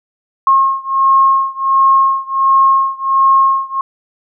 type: beating tone pair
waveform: sine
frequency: 1078 / 1079.4 Hz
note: C#6 / C#6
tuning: -49 / -46 cents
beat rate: 1.4 Hz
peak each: -11 / -12 dBFS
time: 0.47-3.81 s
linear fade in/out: 2 ms
effects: none